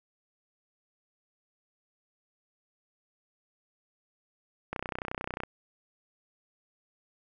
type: click train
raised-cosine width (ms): 0.5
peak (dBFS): -18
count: 23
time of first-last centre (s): 4.73-5.435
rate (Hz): 31.2
effects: none